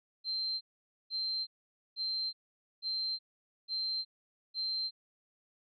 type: tone bursts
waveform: sine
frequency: 4133 Hz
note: C8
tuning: 22 cents flat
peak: -32 dBFS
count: 6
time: 0.24-4.91 s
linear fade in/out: 50 ms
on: 370 ms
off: 490 ms
effects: none